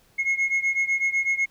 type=beating tone pair; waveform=sine; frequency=2163 / 2171 Hz; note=C#7 / C#7; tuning=-43 / -37 cents; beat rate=8 Hz; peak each=-21 / -23 dBFS; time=0.18-1.46 s; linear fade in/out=20 ms; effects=tanh soft clip ceiling -18 dBFS + pink hiss -60 dBFS RMS until 1.5 s